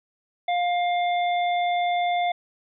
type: harmonic tone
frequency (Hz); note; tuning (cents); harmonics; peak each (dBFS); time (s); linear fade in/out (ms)
705; F5; +16; 1 / 3 / 5; -21 / -31 / -35; 0.48-2.32; 5
effects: none